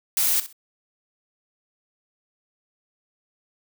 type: noise with echo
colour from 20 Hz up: blue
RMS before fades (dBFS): -21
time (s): 0.17-0.4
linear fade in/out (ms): 2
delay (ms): 64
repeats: 2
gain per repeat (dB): -14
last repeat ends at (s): 0.528
effects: none